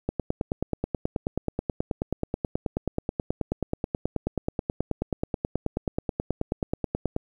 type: click train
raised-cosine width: 2 ms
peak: -12 dBFS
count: 67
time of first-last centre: 0.09-7.164 s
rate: 9.33 Hz
effects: 9-bit